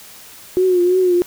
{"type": "tone with vibrato", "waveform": "sine", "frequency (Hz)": 362.4, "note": "F#4", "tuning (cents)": -36, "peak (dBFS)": -11, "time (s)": [0.57, 1.22], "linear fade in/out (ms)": 0, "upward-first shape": "triangle", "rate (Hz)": 3, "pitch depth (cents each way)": 65, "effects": ["white hiss -40 dBFS RMS until 1.26 s"]}